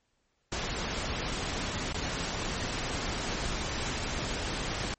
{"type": "noise with dropouts", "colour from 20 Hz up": "pink", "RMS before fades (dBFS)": -33, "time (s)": [0.52, 4.94], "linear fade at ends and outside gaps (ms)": 2, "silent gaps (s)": [1.926, 1.943], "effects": ["pink hiss -75 dBFS RMS until 4.98 s", "MP3 32 kbps"]}